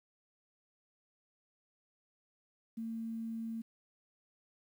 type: tone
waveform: sine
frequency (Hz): 226.4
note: A3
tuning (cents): +50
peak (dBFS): -37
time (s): 2.77-3.62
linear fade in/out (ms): 10
effects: 11-bit